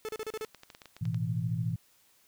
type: tone bursts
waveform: 45% pulse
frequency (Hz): 435.3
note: A4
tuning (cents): -19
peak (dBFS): -34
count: 6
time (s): 0.05-0.447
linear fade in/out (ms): 0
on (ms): 37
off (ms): 35
type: clicks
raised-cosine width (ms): 0.2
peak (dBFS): -30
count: 11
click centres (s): 0.418 / 0.449 / 0.547 / 0.634 / 0.702 / 0.749 / 0.818 / 0.857 / 0.966 / 1.054 / 1.145
type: chord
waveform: sine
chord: A suspended second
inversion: none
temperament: equal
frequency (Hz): 110 / 123.47 / 164.81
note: A2 / B2 / E3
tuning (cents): 0 / 0 / 0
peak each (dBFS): -33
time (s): 1.01-1.76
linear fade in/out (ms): 10
effects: white hiss -65 dBFS RMS until 2.27 s